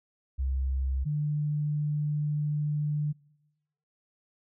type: tone pair in turn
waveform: sine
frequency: 66.3 / 148.84 Hz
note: C2 / D3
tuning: +23 / +24 cents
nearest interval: octave + major second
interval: 1401 cents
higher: second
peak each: -26 dBFS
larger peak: neither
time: 0.38-1.05 / 1.05-3.13 s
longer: second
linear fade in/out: 20 ms
effects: noise-tail reverb RT60 1.0 s tail -25 dB re dry